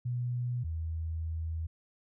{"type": "tone pair in turn", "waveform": "sine", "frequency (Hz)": [122.5, 80.98], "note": ["B2", "E2"], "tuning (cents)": [-14, -30], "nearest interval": "perfect fifth", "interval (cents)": 716, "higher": "first", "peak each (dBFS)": [-30, -32], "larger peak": "first", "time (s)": [[0.05, 0.64], [0.64, 1.67]], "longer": "second", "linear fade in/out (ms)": 10, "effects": []}